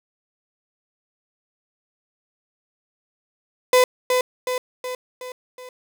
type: tone with echo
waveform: 35% pulse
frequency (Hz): 504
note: B4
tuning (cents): +35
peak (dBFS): -10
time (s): 3.73-3.84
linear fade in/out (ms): 2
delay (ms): 370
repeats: 5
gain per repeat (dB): -5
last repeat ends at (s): 5.69
effects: none